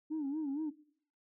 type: tone with vibrato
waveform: sine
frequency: 293.7 Hz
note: D4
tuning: in tune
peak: -32 dBFS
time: 0.1-0.71 s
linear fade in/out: 20 ms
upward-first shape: sine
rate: 4.3 Hz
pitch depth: 140 cents each way
effects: noise-tail reverb RT60 0.6 s tail -20 dB re dry + tanh soft clip ceiling -31 dBFS